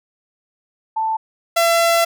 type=tone pair in turn; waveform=sine / sawtooth; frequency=884 / 674.4 Hz; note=A5 / E5; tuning=+8 / +39 cents; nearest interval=perfect fourth; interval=469 cents; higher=first; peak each=-17 / -9 dBFS; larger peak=second; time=0.96-1.17 / 1.56-2.05 s; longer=second; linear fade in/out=10 ms; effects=none